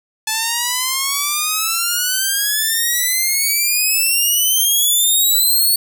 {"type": "exponential sweep", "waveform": "5% pulse", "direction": "up", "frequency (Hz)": [865, 4451], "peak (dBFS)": -5, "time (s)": [0.27, 5.76], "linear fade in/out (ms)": 5, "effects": []}